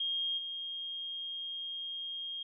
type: tone with level steps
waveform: sine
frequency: 3235 Hz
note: G#7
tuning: 46 cents flat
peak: -31 / -37 dBFS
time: 0-2.43 s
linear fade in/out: 5 ms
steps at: 0.37 s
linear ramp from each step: 20 ms
effects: none

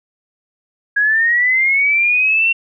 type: linear sweep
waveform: sine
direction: up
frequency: 1642 to 2735 Hz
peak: -11 dBFS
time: 0.96-2.53 s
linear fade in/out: 10 ms
effects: none

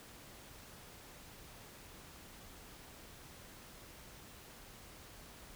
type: silence
effects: pink hiss -55 dBFS RMS until 5.55 s

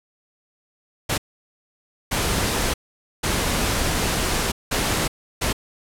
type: noise bursts at uneven times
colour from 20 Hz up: pink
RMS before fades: -22 dBFS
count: 5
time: 1.09-1.18 / 2.11-2.74 / 3.23-4.52 / 4.71-5.08 / 5.41-5.53 s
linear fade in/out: 10 ms
effects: low-pass 12000 Hz 12 dB/octave

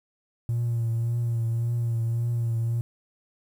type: tone with vibrato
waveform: triangle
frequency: 116.54 Hz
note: A#2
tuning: in tune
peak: -20 dBFS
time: 0.49-2.81 s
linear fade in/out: 0 ms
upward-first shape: triangle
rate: 1.8 Hz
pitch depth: 38 cents each way
effects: tanh soft clip ceiling -19 dBFS + 9-bit

